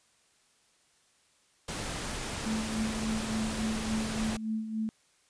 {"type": "noise", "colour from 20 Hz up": "pink", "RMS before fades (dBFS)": -36, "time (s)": [1.68, 4.37], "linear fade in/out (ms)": 5}
{"type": "tone with tremolo", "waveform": "sine", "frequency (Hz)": 219.5, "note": "A3", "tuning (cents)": -4, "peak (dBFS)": -28, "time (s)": [2.46, 4.89], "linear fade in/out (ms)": 0, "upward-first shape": "sine", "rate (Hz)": 3.5, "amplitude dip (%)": 60}
{"effects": ["white hiss -67 dBFS RMS until 5.29 s", "resampled to 22050 Hz"]}